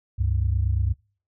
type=tone pair together; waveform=sine; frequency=69.3 / 98 Hz; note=C#2 / G2; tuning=0 / 0 cents; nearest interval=tritone; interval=600 cents; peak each=-22 dBFS; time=0.18-0.94 s; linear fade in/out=20 ms; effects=noise-tail reverb RT60 0.4 s tail -26 dB re dry + tanh soft clip ceiling -12 dBFS